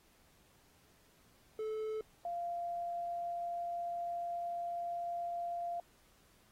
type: tone pair in turn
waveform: triangle / sine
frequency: 434.8 / 692.4 Hz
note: A4 / F5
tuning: -21 / -15 cents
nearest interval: minor sixth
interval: 806 cents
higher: second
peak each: -34 / -36 dBFS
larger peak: first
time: 1.59-2.01 / 2.25-5.8 s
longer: second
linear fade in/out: 2 ms
effects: pink hiss -68 dBFS RMS until 6.51 s + AAC 48 kbps